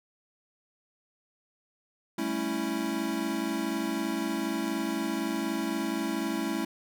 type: chord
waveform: square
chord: A dominant seventh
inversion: third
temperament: equal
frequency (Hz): 196 / 220 / 277.2 / 329.6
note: G3 / A3 / C#4 / E4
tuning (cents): 0 / 0 / 0 / 0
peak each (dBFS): -39 / -35 / -35 / -33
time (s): 2.18-6.65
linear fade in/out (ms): 5
effects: none